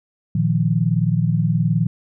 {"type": "chord", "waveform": "sine", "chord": "Bb suspended fourth", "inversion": "none", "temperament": "equal", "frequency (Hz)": [116.54, 155.56, 174.61], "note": ["Bb2", "Eb3", "F3"], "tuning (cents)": [0, 0, 0], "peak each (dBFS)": [-20, -19, -20], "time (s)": [0.35, 1.87], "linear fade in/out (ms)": 5, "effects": []}